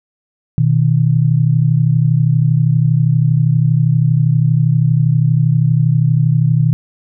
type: tone pair together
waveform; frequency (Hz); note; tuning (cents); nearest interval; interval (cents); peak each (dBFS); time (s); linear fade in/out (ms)
sine; 123.07 / 155.6; B2 / D#3; -6 / 0; major third; 406; -12; 0.58-6.73; 0
effects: none